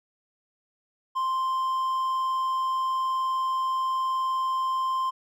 triangle tone, 1046.5 Hz, C6, in tune, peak -22 dBFS, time 1.15-5.11 s, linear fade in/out 20 ms, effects none

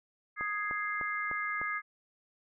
sine chord, Ab major, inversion second, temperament equal, 1244.5 / 1661.2 / 2093 Hz, Eb6 / Ab6 / C7, 0 / 0 / 0 cents, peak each -36 dBFS, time 0.36-1.82 s, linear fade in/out 50 ms
click train, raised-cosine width 1 ms, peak -28 dBFS, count 5, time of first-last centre 0.41-1.615 s, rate 3.32 Hz
effects none

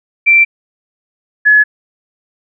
sine tone pair in turn, 2348 / 1700.8 Hz, D7 / G#6, -1 / +41 cents, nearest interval tritone, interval 558 cents, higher first, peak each -4 dBFS, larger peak neither, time 0.26-0.45 / 1.45-1.64 s, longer neither, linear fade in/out 20 ms, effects none

